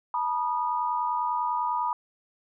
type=tone cluster; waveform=sine; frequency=880 / 970 / 1228 Hz; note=A5 / B5 / D#6; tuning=0 / -31 / -23 cents; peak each=-33 / -26 / -32 dBFS; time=0.14-1.93 s; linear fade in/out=2 ms; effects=none